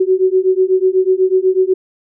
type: beating tone pair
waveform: sine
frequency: 370.6 / 378.7 Hz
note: F#4 / F#4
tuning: +3 / +40 cents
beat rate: 8.1 Hz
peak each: -13 dBFS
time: 0-1.74 s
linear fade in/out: 10 ms
effects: none